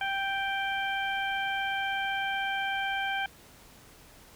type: harmonic tone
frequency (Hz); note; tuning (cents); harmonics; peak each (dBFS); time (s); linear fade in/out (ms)
784; G5; 0; 1 / 2 / 3 / 4; -32 / -32 / -36 / -38; 0.01-3.26; 2
effects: pink hiss -54 dBFS RMS until 4.35 s